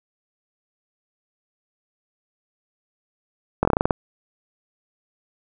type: slowing click train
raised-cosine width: 1 ms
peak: -3 dBFS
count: 9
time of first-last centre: 3.63-3.908 s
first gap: 21 ms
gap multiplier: 1.14
effects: none